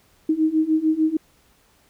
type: beating tone pair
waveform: sine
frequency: 311.1 / 317.8 Hz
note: D#4 / D#4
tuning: 0 / +37 cents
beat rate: 6.7 Hz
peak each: -21 / -19 dBFS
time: 0.29-1.17 s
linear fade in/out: 5 ms
effects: pink hiss -59 dBFS RMS until 1.89 s